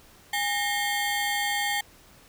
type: ring-modulated tone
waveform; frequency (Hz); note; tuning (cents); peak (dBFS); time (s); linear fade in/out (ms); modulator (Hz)
25% pulse; 1333; E6; +19; -18; 0.33-1.81; 5; 514
effects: pink hiss -54 dBFS RMS until 2.28 s